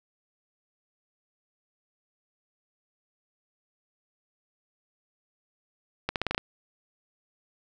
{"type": "accelerating click train", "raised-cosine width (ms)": 0.3, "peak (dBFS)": -11, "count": 7, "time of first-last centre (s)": [6.09, 6.379], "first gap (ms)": 68, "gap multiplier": 0.86, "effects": []}